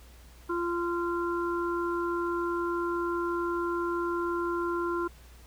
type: harmonic tone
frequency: 345.2 Hz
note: F4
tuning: 20 cents flat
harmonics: 1 / 3 / 4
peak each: -29 / -34 / -35 dBFS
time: 0.49-5.08 s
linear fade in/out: 10 ms
effects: added 60 Hz sine -50 dBFS peak until 5.46 s + pink hiss -57 dBFS RMS until 5.46 s